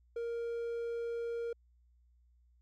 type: tone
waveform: triangle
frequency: 467.5 Hz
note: A#4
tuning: 5 cents sharp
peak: -33 dBFS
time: 0.16-1.53 s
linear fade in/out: 5 ms
effects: added 60 Hz sine -64 dBFS peak until 2.61 s